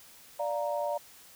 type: chord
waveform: sine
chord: Bb major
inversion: first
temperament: equal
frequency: 587.3 / 698.5 / 932.3 Hz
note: D5 / F5 / Bb5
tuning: 0 / 0 / 0 cents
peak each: -31 / -35 / -35 dBFS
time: 0.39-0.98 s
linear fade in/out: 10 ms
effects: white hiss -54 dBFS RMS until 1.35 s